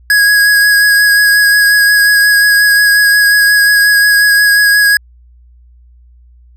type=tone with vibrato; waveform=square; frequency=1660 Hz; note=G#6; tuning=1 cent flat; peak=-6 dBFS; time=0.1-4.97 s; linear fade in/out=2 ms; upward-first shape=sine; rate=5.6 Hz; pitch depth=16 cents each way; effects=added 60 Hz sine -39 dBFS peak until 6.56 s